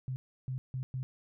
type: tone bursts at uneven times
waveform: sine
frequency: 129.7 Hz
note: C3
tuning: 15 cents flat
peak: -33 dBFS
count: 4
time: 0.08-0.16 / 0.48-0.58 / 0.74-0.83 / 0.94-1.03 s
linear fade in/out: 0 ms
effects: none